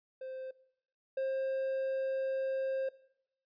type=tone pair in turn; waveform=triangle; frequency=522 / 532 Hz; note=C5 / C5; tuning=-4 / +29 cents; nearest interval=unison; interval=33 cents; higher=second; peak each=-38 / -29 dBFS; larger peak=second; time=0.21-0.51 / 1.17-2.89 s; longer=second; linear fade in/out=5 ms; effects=noise-tail reverb RT60 0.7 s tail -19 dB re dry + resampled to 11025 Hz